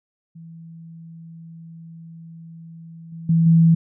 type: tone with level steps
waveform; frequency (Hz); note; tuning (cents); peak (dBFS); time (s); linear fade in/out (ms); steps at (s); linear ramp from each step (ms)
sine; 164.81; E3; 0; -37 / -32 / -13 / -10; 0.35-3.75; 10; 3.12 / 3.29 / 3.46; 5
effects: none